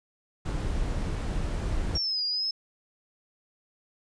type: noise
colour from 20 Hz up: brown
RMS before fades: -29 dBFS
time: 0.45-1.98 s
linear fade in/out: 10 ms
type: exponential two-way sweep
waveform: sine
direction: down then up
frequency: 5588 to 4811 to 5260 Hz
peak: -26 dBFS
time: 1.95-2.51 s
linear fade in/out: 5 ms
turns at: 2.25 s
effects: resampled to 22050 Hz